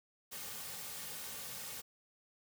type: noise with comb filter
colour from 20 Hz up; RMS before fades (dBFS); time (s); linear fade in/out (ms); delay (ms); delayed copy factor
white; -45; 0.31-1.82; 20; 3; -0.55
effects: none